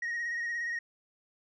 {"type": "tone with vibrato", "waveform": "sine", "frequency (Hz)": 1878, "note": "A#6", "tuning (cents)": 12, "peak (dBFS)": -29, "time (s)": [0.02, 0.79], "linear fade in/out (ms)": 5, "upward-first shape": "sine", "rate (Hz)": 17, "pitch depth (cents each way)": 28, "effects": ["tanh soft clip ceiling -30 dBFS"]}